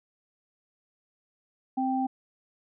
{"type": "tone pair together", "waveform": "sine", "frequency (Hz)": [261.4, 784], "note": ["C4", "G5"], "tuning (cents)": [-1, 0], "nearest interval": "octave + perfect fifth", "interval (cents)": 1901, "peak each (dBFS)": [-27, -28], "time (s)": [1.77, 2.07], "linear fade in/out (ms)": 10, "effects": []}